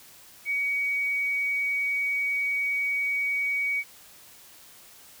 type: tone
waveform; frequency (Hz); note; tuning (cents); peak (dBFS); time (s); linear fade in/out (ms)
sine; 2255; C#7; +29; -24; 0.45-3.84; 50
effects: white hiss -51 dBFS RMS until 5.2 s